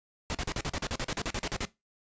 pink noise bursts, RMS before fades -32 dBFS, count 16, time 0.3-1.652 s, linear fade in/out 0 ms, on 47 ms, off 40 ms, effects noise-tail reverb RT60 0.2 s tail -19 dB re dry + resampled to 16000 Hz

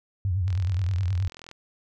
sine tone with vibrato, 92.5 Hz, F#2, in tune, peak -22 dBFS, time 0.25-1.28 s, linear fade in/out 0 ms, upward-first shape triangle, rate 9.5 Hz, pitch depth 170 cents each way
click train, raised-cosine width 0.2 ms, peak -25 dBFS, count 44, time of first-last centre 0.48-1.514 s, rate 41.6 Hz
effects none

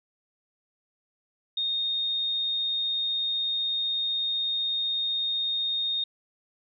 sine tone, 3692 Hz, A#7, 17 cents flat, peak -25 dBFS, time 1.57-6.04 s, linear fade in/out 5 ms, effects none

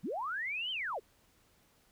sine linear two-way sweep, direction up then down, 131.3 to 3160 to 333.9 Hz, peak -34 dBFS, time 0.03-1 s, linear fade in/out 20 ms, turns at 0.71 s, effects pink hiss -68 dBFS RMS until 1.91 s

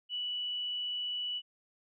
sine tone, 2955 Hz, F#7, 3 cents flat, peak -33 dBFS, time 0.09-1.42 s, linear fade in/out 50 ms, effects none

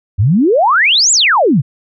sine exponential two-way sweep, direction up then down, 87.31 to 7900 to 116.2 Hz, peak -7 dBFS, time 0.18-1.62 s, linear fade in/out 20 ms, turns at 1.12 s, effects none

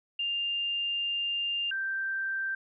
sine tone pair in turn, 2800 / 1567.7 Hz, F7 / G6, +4 / 0 cents, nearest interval minor seventh, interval 1004 cents, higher first, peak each -28 / -29 dBFS, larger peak first, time 0.19-1.71 / 1.71-2.55 s, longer first, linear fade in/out 5 ms, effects none

